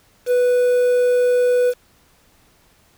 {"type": "tone with quantisation", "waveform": "triangle", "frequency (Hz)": 493.9, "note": "B4", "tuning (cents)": 0, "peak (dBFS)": -11, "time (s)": [0.26, 1.74], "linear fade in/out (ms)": 50, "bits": 6, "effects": ["pink hiss -56 dBFS RMS until 2.97 s"]}